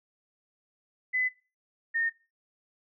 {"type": "tone pair in turn", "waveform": "sine", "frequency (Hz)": [2013, 1832.8], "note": ["B6", "A#6"], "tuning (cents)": [33, -30], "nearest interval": "major second", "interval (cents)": 163, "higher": "first", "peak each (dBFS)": -25, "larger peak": "neither", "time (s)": [[1.13, 1.29], [1.94, 2.1]], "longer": "neither", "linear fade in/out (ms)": 20, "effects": ["noise-tail reverb RT60 0.3 s tail -17 dB re dry"]}